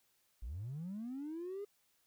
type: linear sweep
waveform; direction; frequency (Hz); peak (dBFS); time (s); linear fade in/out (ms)
triangle; up; 45.87 to 415.3; -37; 0.42-1.65; 10
effects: tanh soft clip ceiling -37 dBFS + white hiss -75 dBFS RMS until 2.06 s